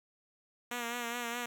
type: tone with vibrato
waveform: 5% pulse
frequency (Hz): 238.2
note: A#3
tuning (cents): +38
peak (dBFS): -24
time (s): 0.71-1.46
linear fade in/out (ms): 5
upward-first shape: sine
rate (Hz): 4.8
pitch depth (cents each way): 42
effects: none